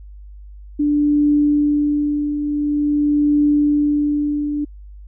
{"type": "tone with tremolo", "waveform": "sine", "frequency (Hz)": 293.7, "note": "D4", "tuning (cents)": 0, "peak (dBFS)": -11, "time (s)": [0.79, 4.65], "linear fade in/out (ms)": 10, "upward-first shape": "triangle", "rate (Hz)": 0.47, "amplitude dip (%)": 60, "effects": ["added 50 Hz sine -35 dBFS peak until 5.07 s"]}